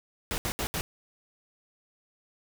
pink noise bursts at uneven times, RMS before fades -31 dBFS, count 4, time 0.31-0.38 / 0.45-0.52 / 0.59-0.67 / 0.74-0.81 s, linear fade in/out 0 ms, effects none

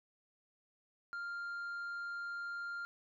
sine tone with tanh clipping, 1396.9 Hz, F6, in tune, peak -40 dBFS, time 1.13-2.85 s, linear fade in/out 0 ms, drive 3 dB, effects none

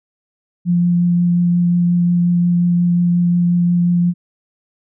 sine tone with vibrato, 174.61 Hz, F3, in tune, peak -11 dBFS, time 0.65-4.14 s, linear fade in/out 50 ms, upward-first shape triangle, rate 5.6 Hz, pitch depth 11 cents each way, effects none

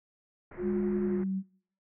pink low-pass noise, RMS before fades -47 dBFS, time 0.51-1.24 s, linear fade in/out 5 ms, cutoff 2100 Hz, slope 48 dB/octave
sine tone with tremolo, 358.3 Hz, F4, 44 cents sharp, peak -28 dBFS, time 0.57-1.25 s, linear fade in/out 50 ms, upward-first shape triangle, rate 11 Hz, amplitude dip 40%
sine tone with pitch glide, 203.5 to 190.97 Hz, G#3 to G3, -35 to -45 cents, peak -29 dBFS, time 0.61-1.43 s, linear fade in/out 50 ms, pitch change -110 cents, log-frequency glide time 1.04-1.28 s
effects noise-tail reverb RT60 0.6 s tail -24 dB re dry

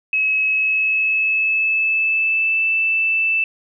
sine tone with pitch glide, 2570 to 2645 Hz, E7 to E7, -45 to +5 cents, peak -15 dBFS, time 0.13-3.44 s, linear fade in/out 2 ms, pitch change +50 cents, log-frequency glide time 0.46-2.68 s, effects none

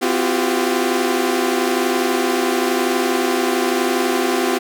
sawtooth tone cluster, 254.8 / 341.7 / 362.7 / 394.5 Hz, C4 / F4 / F#4 / G4, -46 / -38 / -34 / +11 cents, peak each -18 dBFS, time 0.01-4.59 s, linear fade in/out 20 ms, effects none

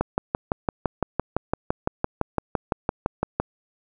click train, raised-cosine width 1 ms, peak -7 dBFS, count 21, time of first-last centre 0.01-3.4 s, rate 5.9 Hz, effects none

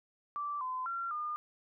sine tone with pitch steps, 1167 / 1022 / 1370 / 1212 Hz, D6 / C6 / F6 / D#6, -11 / -41 / -34 / -46 cents, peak -34 dBFS, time 0.36-1.36 s, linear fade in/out 0 ms, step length 250 ms, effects none

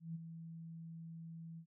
sine tone with ADSR envelope, 164.5 Hz, E3, 3 cents flat, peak -39 dBFS, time 0-1.66 s, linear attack 150 ms, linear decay 21 ms, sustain -8 dB, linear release 78 ms, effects none

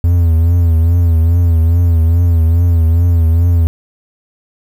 triangle tone with vibrato, 84 Hz, E2, 33 cents sharp, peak -5 dBFS, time 0.04-3.67 s, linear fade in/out 0 ms, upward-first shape triangle, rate 2.4 Hz, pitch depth 79 cents each way, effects 7-bit

